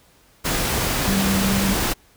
sine tone in noise, 194.7 Hz, G3, 12 cents flat, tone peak -19 dBFS, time 1.07-1.74 s, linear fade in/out 20 ms, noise pink, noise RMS -22 dBFS, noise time 0.44-1.94 s, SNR 0 dB, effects pink hiss -55 dBFS RMS until 2.16 s

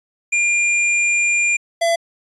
square tone pair in turn, 2400 / 673.5 Hz, D7 / E5, +37 / +37 cents, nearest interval octave + minor seventh, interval 2200 cents, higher first, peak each -15 dBFS, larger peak neither, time 0.32-1.57 / 1.81-1.96 s, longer first, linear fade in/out 10 ms, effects resampled to 24000 Hz

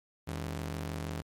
sawtooth ring-modulated tone, 119.7 Hz, A#2, 46 cents sharp, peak -28 dBFS, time 0.27-1.22 s, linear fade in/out 10 ms, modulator 36.7 Hz, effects MP3 64 kbps

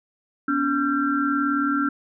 sine tone cluster, 246.1 / 284.6 / 1364 / 1573 Hz, B3 / C#4 / F6 / G6, -6 / +46 / -41 / +6 cents, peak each -30 / -22 / -24 / -30 dBFS, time 0.48-1.89 s, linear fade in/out 5 ms, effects none

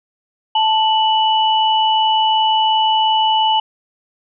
sine tone pair together, 877.2 / 2960 Hz, A5 / F#7, -6 / 0 cents, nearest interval octave + major sixth, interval 2106 cents, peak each -13 / -17 dBFS, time 0.55-3.6 s, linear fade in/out 5 ms, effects none

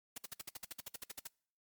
white noise bursts, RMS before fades -44 dBFS, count 15, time 0.16-1.273 s, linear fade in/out 5 ms, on 21 ms, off 57 ms, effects noise-tail reverb RT60 0.6 s tail -26 dB re dry + MP3 96 kbps

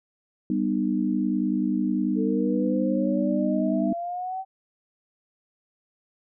sine chord, G augmented, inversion none, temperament equal with one note detuned, 196 / 246.9 / 305.6 Hz, G3 / B3 / D#4, 0 / 0 / -31 cents, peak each -26 dBFS, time 0.5-3.93 s, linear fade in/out 2 ms
sine exponential sweep, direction up, 440 to 770 Hz, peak -28 dBFS, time 2.15-4.45 s, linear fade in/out 50 ms
effects none

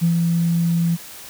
sine tone with ADSR envelope, 168.7 Hz, E3, 40 cents sharp, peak -12 dBFS, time 0.01-0.97 s, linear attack 26 ms, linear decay 100 ms, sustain -3 dB, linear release 31 ms, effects tanh soft clip ceiling -8 dBFS + white hiss -38 dBFS RMS until 1.29 s

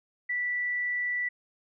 sine tone, 1965 Hz, B6, 9 cents flat, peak -27 dBFS, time 0.29-1.29 s, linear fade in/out 10 ms, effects none

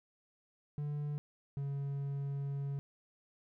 triangle tone pair in turn, 146.83 / 139.83 Hz, D3 / C#3, 0 / +15 cents, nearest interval minor second, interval 85 cents, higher first, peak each -33 / -33 dBFS, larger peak neither, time 0.78-1.18 / 1.57-2.79 s, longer second, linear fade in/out 0 ms, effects none

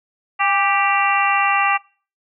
harmonic tone with a mistuned harmonic, 392 Hz, G4, in tune, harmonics 2 / 3 / 4 / 5 / 6 / 7, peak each -20 / -19 / -28 / -22 / -25 / -22 dBFS, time 0.39-1.78 s, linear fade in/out 20 ms, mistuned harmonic 2, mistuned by +40 cents, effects noise-tail reverb RT60 0.4 s tail -24 dB re dry

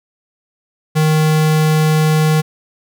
square tone, 155.56 Hz, D#3, in tune, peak -11 dBFS, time 0.95-2.42 s, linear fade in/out 20 ms, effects none

